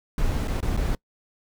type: noise with dropouts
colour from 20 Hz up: brown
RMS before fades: -24 dBFS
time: 0.18-0.95 s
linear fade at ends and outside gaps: 2 ms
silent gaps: 0.475-0.48 / 0.605-0.627 / 0.767-0.773 s
effects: noise-tail reverb RT60 0.1 s tail -25 dB re dry